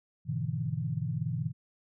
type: chord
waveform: sine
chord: E dominant seventh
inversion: first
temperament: just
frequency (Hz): 103.01 / 123.61 / 148.33 / 164.81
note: G#2 / B2 / D3 / E3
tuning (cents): -14 / +2 / +18 / 0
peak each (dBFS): -38 / -34 / -35 / -35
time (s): 0.25-1.53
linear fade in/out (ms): 50
effects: none